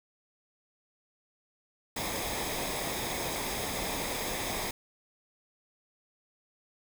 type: noise with comb filter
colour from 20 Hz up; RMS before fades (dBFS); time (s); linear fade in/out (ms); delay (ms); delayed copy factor
pink; -34; 1.96-4.71; 5; 0.69; -0.55
effects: none